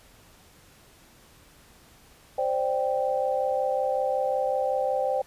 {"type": "chord", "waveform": "sine", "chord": "C suspended second", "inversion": "none", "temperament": "just", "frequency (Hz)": [523.3, 588.7, 784.9], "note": ["C5", "D5", "G5"], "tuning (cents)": [0, 4, 2], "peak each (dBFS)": [-26, -29, -28], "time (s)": [2.38, 5.22], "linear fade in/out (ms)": 5, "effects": ["pink hiss -55 dBFS RMS until 5.26 s", "resampled to 32000 Hz"]}